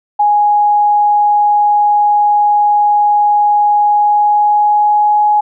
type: tone with pitch glide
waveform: sine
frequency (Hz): 830 to 837.7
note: G#5 to G#5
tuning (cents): -1 to +15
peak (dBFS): -7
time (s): 0.19-5.41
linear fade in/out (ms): 10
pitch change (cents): +16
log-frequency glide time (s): 3.8-5.26
effects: none